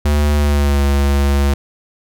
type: tone with pitch glide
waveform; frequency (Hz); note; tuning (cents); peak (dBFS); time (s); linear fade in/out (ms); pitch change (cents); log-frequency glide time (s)
square; 73.6 to 70.15; D2 to C#2; +4 to +21; -12; 0.05-1.54; 5; -83; 0.35-0.83
effects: none